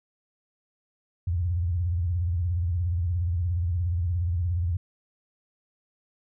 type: tone with vibrato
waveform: sine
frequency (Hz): 86.8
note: F2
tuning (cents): -10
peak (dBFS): -23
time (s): 1.27-4.77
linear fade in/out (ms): 5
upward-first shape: sine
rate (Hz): 17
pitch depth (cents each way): 140
effects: none